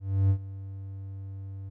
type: tone with ADSR envelope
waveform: triangle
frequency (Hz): 97.2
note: G2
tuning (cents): -14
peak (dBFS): -16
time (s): 0-1.7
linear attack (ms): 300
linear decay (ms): 78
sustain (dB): -18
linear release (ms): 16
effects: none